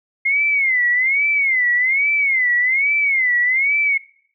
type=tone with vibrato; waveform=sine; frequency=2120 Hz; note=C7; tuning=22 cents sharp; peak=-14 dBFS; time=0.25-3.98 s; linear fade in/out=10 ms; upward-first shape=sine; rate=1.2 Hz; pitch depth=160 cents each way; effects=noise-tail reverb RT60 0.6 s tail -22 dB re dry